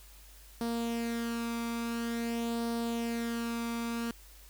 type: tone with flanger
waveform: sawtooth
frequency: 232.9 Hz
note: A#3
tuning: 1 cent flat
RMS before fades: -34 dBFS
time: 0.61-4.11 s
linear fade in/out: 0 ms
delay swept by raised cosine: 0.21 to 0.85 ms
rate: 0.48 Hz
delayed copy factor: +0.5
effects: added 50 Hz sine -53 dBFS peak until 4.49 s + white hiss -57 dBFS RMS until 4.49 s